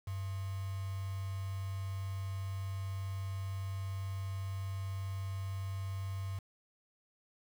sine tone with quantisation, 96.5 Hz, G2, 27 cents flat, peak -36 dBFS, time 0.07-6.39 s, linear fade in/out 5 ms, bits 8, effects none

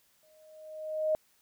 sine tone with exponential growth, 622.3 Hz, D#5, in tune, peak -23 dBFS, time 0.23-1.15 s, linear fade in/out 0 ms, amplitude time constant 200 ms, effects white hiss -68 dBFS RMS until 1.41 s

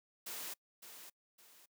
white noise with echo, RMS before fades -44 dBFS, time 0.26-0.54 s, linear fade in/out 10 ms, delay 560 ms, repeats 2, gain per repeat -9 dB, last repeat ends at 1.66 s, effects noise-tail reverb RT60 0.1 s tail -25 dB re dry + high-pass 200 Hz 12 dB/octave

